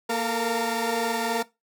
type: tone cluster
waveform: 30% pulse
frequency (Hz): 232.2 / 442.9 / 466.5 / 694 / 914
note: A#3 / A4 / A#4 / F5 / A#5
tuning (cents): -7 / +11 / +1 / -11 / -34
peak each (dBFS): -28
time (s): 0.09-1.43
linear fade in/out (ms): 10
effects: noise-tail reverb RT60 0.2 s tail -18 dB re dry